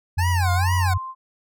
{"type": "tone with pitch glide", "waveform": "sine", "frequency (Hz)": [89.9, 91.31], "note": ["F#2", "F#2"], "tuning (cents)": [-49, -22], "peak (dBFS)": -18, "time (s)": [0.17, 0.98], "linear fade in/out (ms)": 10, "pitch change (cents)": 27, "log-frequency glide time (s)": [0.44, 0.7]}
{"type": "tone with vibrato", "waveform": "25% pulse", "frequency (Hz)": 832, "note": "G#5", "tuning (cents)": 3, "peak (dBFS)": -20, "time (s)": [0.18, 0.94], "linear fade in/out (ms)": 10, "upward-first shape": "sine", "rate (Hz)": 2.2, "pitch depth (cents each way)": 280}
{"type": "tone with tremolo", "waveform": "sine", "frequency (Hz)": 1046.5, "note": "C6", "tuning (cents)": 0, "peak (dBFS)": -27, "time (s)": [0.4, 1.15], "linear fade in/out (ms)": 50, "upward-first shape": "sine", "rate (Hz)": 2.4, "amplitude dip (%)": 35}
{"effects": []}